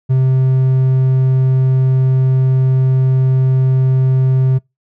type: tone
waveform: triangle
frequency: 130.81 Hz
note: C3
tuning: in tune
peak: -7 dBFS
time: 0.09-4.59 s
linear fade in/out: 20 ms
effects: noise-tail reverb RT60 0.2 s tail -25 dB re dry